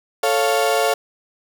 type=chord; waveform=35% pulse; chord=A augmented; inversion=none; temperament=equal; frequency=440 / 554.4 / 698.5 Hz; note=A4 / C#5 / E#5; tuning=0 / 0 / 0 cents; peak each=-19 / -19 / -18 dBFS; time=0.23-0.94 s; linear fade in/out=5 ms; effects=none

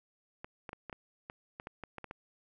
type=clicks; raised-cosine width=0.5 ms; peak=-27 dBFS; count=12; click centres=0.445 / 0.692 / 0.731 / 0.897 / 0.928 / 1.299 / 1.599 / 1.671 / 1.837 / 1.983 / 2.043 / 2.111 s; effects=none

